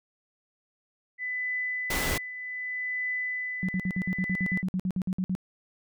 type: tone with tremolo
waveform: sine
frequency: 2000 Hz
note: B6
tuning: 21 cents sharp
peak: -27 dBFS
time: 1.18-4.63 s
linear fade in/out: 50 ms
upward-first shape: triangle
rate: 0.65 Hz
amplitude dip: 65%
type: noise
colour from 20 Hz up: pink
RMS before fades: -29 dBFS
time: 1.9-2.18 s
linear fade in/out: 5 ms
type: tone bursts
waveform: sine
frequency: 185 Hz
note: F#3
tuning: in tune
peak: -25 dBFS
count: 16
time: 3.63-5.351 s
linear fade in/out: 0 ms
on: 56 ms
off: 55 ms
effects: none